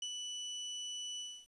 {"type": "tone with ADSR envelope", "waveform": "30% pulse", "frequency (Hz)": 2970, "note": "F#7", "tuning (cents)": 6, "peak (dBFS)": -34, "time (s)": [0.02, 1.47], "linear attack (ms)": 4, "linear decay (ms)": 66, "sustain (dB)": -3, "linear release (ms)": 280, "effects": ["resampled to 24000 Hz", "11-bit"]}